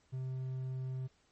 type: tone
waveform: triangle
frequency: 130 Hz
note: C3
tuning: 11 cents flat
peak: -34 dBFS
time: 0.12-1.08 s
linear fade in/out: 20 ms
effects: pink hiss -71 dBFS RMS until 1.31 s + MP3 32 kbps